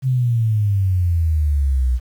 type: exponential sweep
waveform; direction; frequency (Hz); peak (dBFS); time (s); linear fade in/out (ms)
sine; down; 133.3 to 60.1; -14; 0.02-2; 50
effects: 8-bit